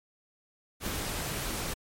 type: noise with ADSR envelope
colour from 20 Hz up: pink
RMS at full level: -32 dBFS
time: 0.8-1.74 s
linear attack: 66 ms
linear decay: 4 ms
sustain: -2 dB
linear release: 9 ms
effects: MP3 64 kbps